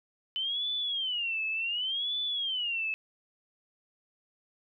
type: tone with vibrato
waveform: sine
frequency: 3014 Hz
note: F#7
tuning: 31 cents sharp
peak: -29 dBFS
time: 0.36-2.94 s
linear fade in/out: 0 ms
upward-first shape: sine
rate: 0.68 Hz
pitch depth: 250 cents each way
effects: none